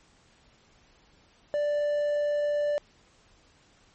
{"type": "tone", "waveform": "triangle", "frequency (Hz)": 587.3, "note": "D5", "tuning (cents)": 0, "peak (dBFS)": -22, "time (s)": [1.54, 2.78], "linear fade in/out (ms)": 0, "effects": ["pink hiss -61 dBFS RMS until 3.94 s", "MP3 32 kbps"]}